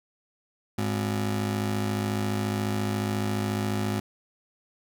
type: ring-modulated tone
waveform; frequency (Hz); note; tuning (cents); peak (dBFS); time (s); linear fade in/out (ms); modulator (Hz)
30% pulse; 156.3; D#3; +8; -20; 0.78-4; 5; 51
effects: none